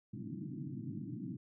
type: band-pass noise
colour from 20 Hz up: pink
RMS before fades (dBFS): -43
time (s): 0.13-1.37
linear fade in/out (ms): 5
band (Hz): 110 to 330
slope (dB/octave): 96
effects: none